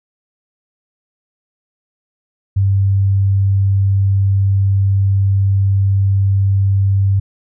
sine tone, 98 Hz, G2, in tune, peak -10 dBFS, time 2.56-7.2 s, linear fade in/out 10 ms, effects none

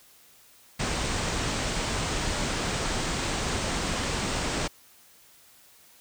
pink low-pass noise, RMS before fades -29 dBFS, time 0.79-4.68 s, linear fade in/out 10 ms, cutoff 8900 Hz, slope 96 dB/octave, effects white hiss -56 dBFS RMS until 6 s

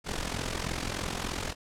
pink noise with amplitude modulation, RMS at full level -30 dBFS, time 0.04-1.55 s, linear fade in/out 50 ms, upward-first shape sine, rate 43.3 Hz, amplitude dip 75%, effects low-pass 8000 Hz 12 dB/octave

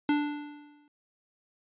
square tone with exponential decay, 293.7 Hz, D4, in tune, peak -22 dBFS, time 0.09-0.88 s, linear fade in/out 2 ms, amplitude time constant 170 ms, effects resampled to 8000 Hz

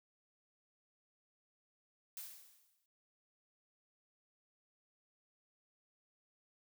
blue noise with exponential decay, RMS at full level -45 dBFS, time 2.17-2.86 s, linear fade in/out 1 ms, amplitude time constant 150 ms, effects noise-tail reverb RT60 0.7 s tail -25 dB re dry

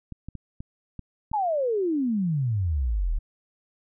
clicks, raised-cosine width 5 ms, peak -24 dBFS, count 6, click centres 0.123 / 0.286 / 0.353 / 0.605 / 0.993 / 1.316 s
sine exponential sweep, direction down, 890 to 35.02 Hz, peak -22 dBFS, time 1.33-3.19 s, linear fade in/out 10 ms
effects none

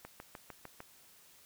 click train, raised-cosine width 0.5 ms, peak -30 dBFS, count 6, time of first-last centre 0.05-0.804 s, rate 6.63 Hz, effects white hiss -61 dBFS RMS until 1.45 s

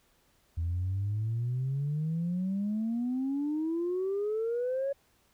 sine exponential sweep, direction up, 81.5 to 562 Hz, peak -27 dBFS, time 0.57-4.93 s, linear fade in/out 10 ms, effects tanh soft clip ceiling -25 dBFS + pink hiss -68 dBFS RMS until 5.33 s

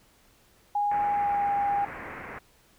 sine tone with pitch glide, 822 to 808.3 Hz, G#5 to G#5, -18 to -47 cents, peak -23 dBFS, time 0.75-1.85 s, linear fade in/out 5 ms, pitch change -29 cents, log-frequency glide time 0.96-1.52 s
white low-pass noise, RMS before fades -40 dBFS, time 0.91-2.39 s, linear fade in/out 5 ms, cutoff 2200 Hz, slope 48 dB/octave
effects pink hiss -61 dBFS RMS until 2.78 s

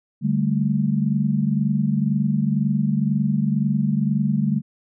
sine chord, D suspended fourth, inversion none, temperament equal with one note detuned, 146.83 / 196 / 218 Hz, D3 / G3 / A3, 0 / 0 / -16 cents, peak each -22 dBFS, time 0.21-4.62 s, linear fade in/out 50 ms, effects none

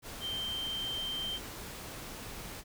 sine tone in noise, 3136 Hz, G7, in tune, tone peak -34 dBFS, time 0.2-1.4 s, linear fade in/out 50 ms, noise pink, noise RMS -44 dBFS, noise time 0.02-2.64 s, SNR +7 dB, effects none

